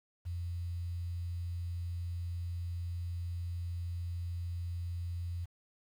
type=tone with quantisation; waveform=sine; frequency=86.7 Hz; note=F2; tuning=12 cents flat; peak=-35 dBFS; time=0.25-5.46 s; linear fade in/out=20 ms; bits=10; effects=none